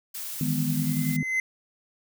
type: noise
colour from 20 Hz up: blue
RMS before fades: -35 dBFS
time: 0.14-1.17 s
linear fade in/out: 10 ms
type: chord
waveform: sine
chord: E major seventh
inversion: third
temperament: just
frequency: 154.51 / 164.81 / 206 / 247.2 Hz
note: D#3 / E3 / G#3 / B3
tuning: -12 / 0 / -14 / +2 cents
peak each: -27 / -32 / -32 / -28 dBFS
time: 0.41-1.23 s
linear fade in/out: 2 ms
type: tone with exponential growth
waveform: triangle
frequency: 2054 Hz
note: C7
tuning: 33 cents flat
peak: -19 dBFS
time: 0.71-1.4 s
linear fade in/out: 2 ms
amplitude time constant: 150 ms
effects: none